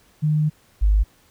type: tone pair in turn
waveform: sine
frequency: 152.5 / 51.23 Hz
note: D#3 / G#1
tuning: -34 / -23 cents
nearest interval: octave + perfect fifth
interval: 1889 cents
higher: first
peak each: -16 / -13 dBFS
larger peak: second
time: 0.22-0.5 / 0.81-1.04 s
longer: first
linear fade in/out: 20 ms
effects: pink hiss -57 dBFS RMS until 1.3 s